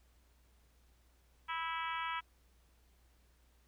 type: harmonic tone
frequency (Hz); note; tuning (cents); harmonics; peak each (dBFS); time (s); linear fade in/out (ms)
327.5; E4; -11; 3 / 4 / 5 / 6 / 7 / 8 / 9 / 10; -40 / -41 / -46 / -47 / -46 / -49 / -51 / -50; 1.48-2.21; 20
effects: added 60 Hz sine -66 dBFS peak until 3.67 s + pink hiss -73 dBFS RMS until 3.67 s